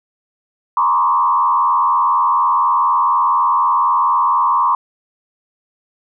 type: tone with frequency modulation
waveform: sine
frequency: 1046.5 Hz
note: C6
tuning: in tune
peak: -11 dBFS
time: 0.77-4.75 s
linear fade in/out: 2 ms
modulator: 84.1 Hz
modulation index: 1.3
effects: none